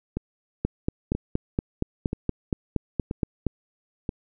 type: two click trains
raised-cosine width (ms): 3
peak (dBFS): -10 / -14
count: 13 / 5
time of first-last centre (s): 0.65-3.467 / 0.17-4.092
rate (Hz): 4.26 / 1.02
effects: none